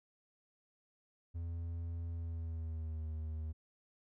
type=tone with pitch glide; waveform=triangle; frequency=84.2 to 78.56 Hz; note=E2 to D#2; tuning=+37 to +17 cents; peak=-36 dBFS; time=1.34-3.53 s; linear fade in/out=20 ms; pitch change=-120 cents; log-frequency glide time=2.1-3.06 s; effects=none